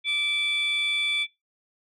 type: tone pair together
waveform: sine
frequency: 2328 / 3465 Hz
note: D7 / A7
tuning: -16 / -27 cents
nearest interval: perfect fifth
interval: 689 cents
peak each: -24 dBFS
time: 0.04-1.27 s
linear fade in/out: 50 ms
effects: noise-tail reverb RT60 0.2 s tail -21 dB re dry + tanh soft clip ceiling -19 dBFS